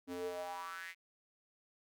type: tone with high-pass filter sweep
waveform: square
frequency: 88.5 Hz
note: F2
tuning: 23 cents sharp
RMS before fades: -43 dBFS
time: 0.07-0.95 s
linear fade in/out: 50 ms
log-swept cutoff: 290 to 2200 Hz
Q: 5.9
effects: none